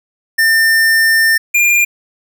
square tone pair in turn, 1800 / 2403 Hz, A6 / D7, +39 / +39 cents, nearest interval perfect fourth, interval 500 cents, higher second, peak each -9 dBFS, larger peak neither, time 0.38-1.38 / 1.54-1.85 s, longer first, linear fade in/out 10 ms, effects none

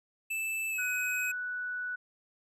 square tone with pitch glide, 2637 to 2531 Hz, E7 to D#7, 0 to +29 cents, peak -32 dBFS, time 0.3-1.32 s, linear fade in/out 10 ms, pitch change -71 cents, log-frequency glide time 0.7-0.82 s
sine tone, 1480 Hz, F#6, in tune, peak -33 dBFS, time 0.78-1.96 s, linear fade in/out 10 ms
effects none

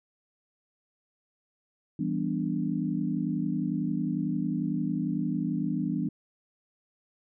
sine chord, E minor seventh, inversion none, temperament equal, 164.81 / 196 / 246.9 / 293.7 Hz, E3 / G3 / B3 / D4, 0 / 0 / 0 / 0 cents, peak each -32 / -32 / -32 / -32 dBFS, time 1.99-6.09 s, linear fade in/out 5 ms, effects none

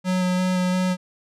square tone with vibrato, 183.1 Hz, F#3, 18 cents flat, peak -20 dBFS, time 0.04-0.97 s, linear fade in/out 50 ms, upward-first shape square, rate 2.9 Hz, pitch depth 10 cents each way, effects low-pass 9000 Hz 12 dB/octave

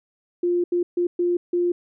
sine tone bursts at uneven times, 350.9 Hz, F4, 8 cents sharp, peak -18 dBFS, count 5, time 0.43-0.64 / 0.72-0.83 / 0.97-1.07 / 1.19-1.37 / 1.53-1.72 s, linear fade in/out 5 ms, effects none

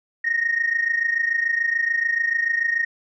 sine tone pair together, 1852 / 1878.9 Hz, A#6 / A#6, -12 / +13 cents, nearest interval unison, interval 25 cents, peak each -20 / -23 dBFS, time 0.24-2.85 s, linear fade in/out 10 ms, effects tanh soft clip ceiling -12 dBFS

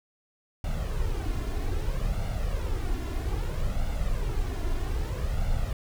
brown noise with flanger, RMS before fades -28 dBFS, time 0.64-5.73 s, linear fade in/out 2 ms, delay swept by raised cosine 1.4 to 2.9 ms, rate 0.62 Hz, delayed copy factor +0.6, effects none

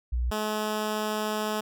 sine / 10% pulse tone pair in turn, 60.6 / 213.8 Hz, B1 / A3, -32 / -49 cents, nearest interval octave + minor seventh, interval 2183 cents, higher second, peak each -24 / -19 dBFS, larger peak second, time 0.12-0.31 / 0.31-1.61 s, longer second, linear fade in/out 10 ms, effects none

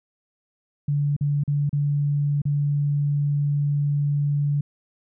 sine tone with dropouts, 144.5 Hz, D3, 28 cents flat, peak -19 dBFS, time 0.88-4.61 s, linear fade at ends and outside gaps 5 ms, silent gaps 1.165-1.209 / 1.437-1.477 / 1.694-1.729 / 2.418-2.453 s, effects none

